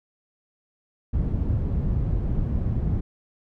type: low-pass noise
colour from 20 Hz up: white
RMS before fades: -24 dBFS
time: 1.13-3.01 s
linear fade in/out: 10 ms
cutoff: 110 Hz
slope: 12 dB/octave
effects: none